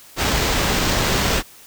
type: noise with sample-and-hold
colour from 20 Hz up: pink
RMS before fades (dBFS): -19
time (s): 0.16-1.43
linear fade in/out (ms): 50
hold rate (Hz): 11025
effects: white hiss -45 dBFS RMS until 1.66 s